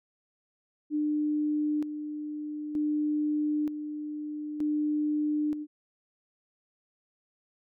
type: tone with tremolo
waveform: sine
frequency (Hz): 300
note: D4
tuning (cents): +37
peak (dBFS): -25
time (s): 0.9-5.67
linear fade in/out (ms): 50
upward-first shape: square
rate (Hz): 0.54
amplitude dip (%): 60
effects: none